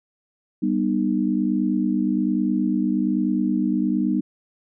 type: chord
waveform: sine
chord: G augmented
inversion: none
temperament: just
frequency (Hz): 196 / 245 / 306.2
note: G3 / B3 / D#4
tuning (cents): 0 / -14 / -28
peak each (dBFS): -23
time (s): 0.62-4.21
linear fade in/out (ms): 10
effects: none